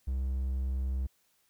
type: tone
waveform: triangle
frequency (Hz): 65.41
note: C2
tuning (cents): 0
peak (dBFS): -27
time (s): 0.07-1.07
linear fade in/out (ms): 10
effects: white hiss -71 dBFS RMS until 1.49 s